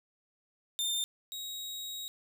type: tone pair in turn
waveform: sawtooth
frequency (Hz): 3608 / 3800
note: A7 / A#7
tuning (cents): +43 / +33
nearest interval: minor second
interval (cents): 90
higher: second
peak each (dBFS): -27 / -35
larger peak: first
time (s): 0.79-1.04 / 1.32-2.08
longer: second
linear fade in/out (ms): 0
effects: 11-bit